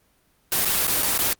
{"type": "noise with dropouts", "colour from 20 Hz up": "white", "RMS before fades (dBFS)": -21, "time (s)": [0.52, 1.33], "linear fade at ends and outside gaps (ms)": 1, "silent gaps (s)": [[0.649, 0.655], [0.87, 0.878], [1.026, 1.03], [1.178, 1.189]], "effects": ["pink hiss -63 dBFS RMS until 1.39 s", "Opus 24 kbps"]}